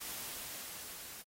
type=noise with level ramp; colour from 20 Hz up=white; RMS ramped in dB=-42 to -49 dBFS; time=0-1.23 s; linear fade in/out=20 ms; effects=AAC 48 kbps